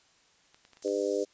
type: clicks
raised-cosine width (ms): 0.2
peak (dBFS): -37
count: 6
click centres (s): 0.545 / 0.651 / 0.733 / 0.771 / 0.825 / 0.878
type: high-pass noise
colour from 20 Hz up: pink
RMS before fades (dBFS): -46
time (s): 0.82-1.25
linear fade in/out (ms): 5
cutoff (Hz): 5100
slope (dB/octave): 24
type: harmonic tone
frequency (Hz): 100.5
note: G2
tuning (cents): +44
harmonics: 3 / 4 / 5 / 6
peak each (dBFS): -35 / -30 / -31 / -35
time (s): 0.84-1.25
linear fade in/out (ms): 20
effects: white hiss -64 dBFS RMS until 1.33 s + resampled to 16000 Hz